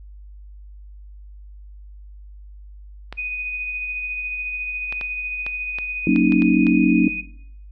clicks, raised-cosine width 0.3 ms, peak -16 dBFS, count 9, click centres 3.126 / 4.925 / 5.012 / 5.465 / 5.786 / 6.161 / 6.322 / 6.421 / 6.668 s
sine tone with tremolo, 2489 Hz, D#7, in tune, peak -23 dBFS, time 3.17-7.22 s, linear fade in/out 20 ms, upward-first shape sine, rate 14 Hz, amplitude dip 25%
sine chord, D# minor seventh, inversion first, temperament equal, 185 / 233.1 / 277.2 / 311.1 Hz, F#3 / A#3 / C#4 / D#4, 0 / 0 / 0 / 0 cents, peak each -19 dBFS, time 6.07-7.08 s, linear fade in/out 2 ms
effects noise-tail reverb RT60 0.7 s tail -17 dB re dry + added 50 Hz sine -38 dBFS peak until 7.71 s

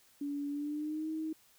sine tone with pitch glide, 286.2 to 315.7 Hz, D4 to D#4, -45 to +25 cents, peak -34 dBFS, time 0.21-1.33 s, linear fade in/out 5 ms, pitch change +170 cents, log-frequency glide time 0.5-1.09 s, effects white hiss -65 dBFS RMS until 1.58 s

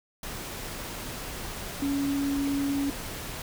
sine tone in noise, 280 Hz, C#4, 18 cents sharp, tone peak -25 dBFS, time 1.82-2.9 s, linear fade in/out 2 ms, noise pink, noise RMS -37 dBFS, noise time 0.23-3.42 s, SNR +9 dB, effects none

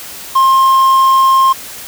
triangle tone, 1062 Hz, C6, 25 cents sharp, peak -4 dBFS, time 0.35-1.53 s, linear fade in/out 10 ms, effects white hiss -29 dBFS RMS until 1.87 s

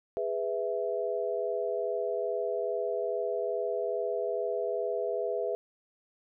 sine chord, E major, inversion first, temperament just, 412 / 494.4 / 659.3 Hz, G#4 / B4 / E5, -14 / +2 / 0 cents, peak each -33 dBFS, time 0.17-5.55 s, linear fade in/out 0 ms, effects none

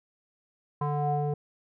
square tone with low-pass filter sweep, 146.83 Hz, D3, in tune, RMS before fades -28 dBFS, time 0.81-1.34 s, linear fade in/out 5 ms, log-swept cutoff 990 to 580 Hz, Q 6.4, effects none

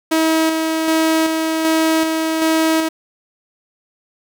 sawtooth tone with tremolo, 320.6 Hz, E4, 48 cents flat, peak -9 dBFS, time 0.11-2.89 s, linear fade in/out 10 ms, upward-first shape square, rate 1.3 Hz, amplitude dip 35%, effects 8-bit

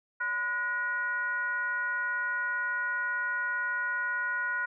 sine tone with frequency modulation, 1452 Hz, F#6, 33 cents flat, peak -28 dBFS, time 0.2-4.66 s, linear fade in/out 10 ms, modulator 441 Hz, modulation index 0.68, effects none

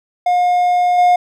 triangle tone with level steps, 715 Hz, F5, 41 cents sharp, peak -9 / -6 dBFS, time 0.26-1.16 s, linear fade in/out 5 ms, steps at 0.98 s, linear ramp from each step 5 ms, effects none

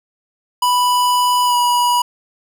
square tone with pitch glide, 987.8 to 972.5 Hz, B5 to B5, 0 to -27 cents, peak -13 dBFS, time 0.62-2.02 s, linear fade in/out 5 ms, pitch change -27 cents, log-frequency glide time 1.45-1.55 s, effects none

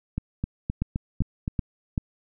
two click trains, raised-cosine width 5 ms, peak -12 / -14 dBFS, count 4 / 6, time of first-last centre 0.82-1.978 / 0.18-1.479 s, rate 2.59 / 3.85 Hz, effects none

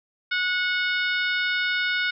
harmonic tone, 732 Hz, F#5, 19 cents flat, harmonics 2 / 3 / 4 / 5 / 6 / 7, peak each -24 / -28 / -33 / -31 / -39 / -40 dBFS, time 0.31-2.11 s, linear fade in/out 10 ms, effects none

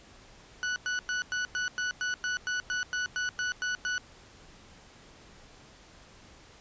40% pulse tone bursts, 1480 Hz, F#6, in tune, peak -28 dBFS, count 15, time 0.63-3.98 s, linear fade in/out 0 ms, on 130 ms, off 100 ms, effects pink hiss -54 dBFS RMS until 6.6 s + resampled to 16000 Hz

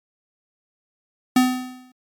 square tone with exponential decay, 253.5 Hz, B3, 45 cents sharp, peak -11 dBFS, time 1.36-1.92 s, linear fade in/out 5 ms, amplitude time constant 120 ms, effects MP3 96 kbps

